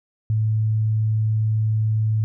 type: tone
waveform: sine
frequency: 109.1 Hz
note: A2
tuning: 14 cents flat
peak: -17 dBFS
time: 0.3-2.24 s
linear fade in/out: 0 ms
effects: none